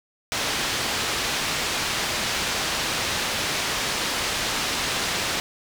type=low-pass noise; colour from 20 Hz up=white; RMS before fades=-26 dBFS; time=0.32-5.4 s; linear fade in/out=0 ms; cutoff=4800 Hz; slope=12 dB/octave; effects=none